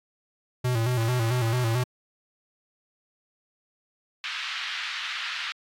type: tone with vibrato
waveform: square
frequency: 119.4 Hz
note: A#2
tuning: 42 cents sharp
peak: -23 dBFS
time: 0.64-1.84 s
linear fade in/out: 10 ms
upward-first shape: square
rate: 4.5 Hz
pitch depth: 84 cents each way
type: band-pass noise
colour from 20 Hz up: white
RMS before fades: -33 dBFS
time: 4.24-5.52 s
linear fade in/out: 0 ms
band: 1300 to 3700 Hz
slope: 24 dB/octave
effects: AAC 48 kbps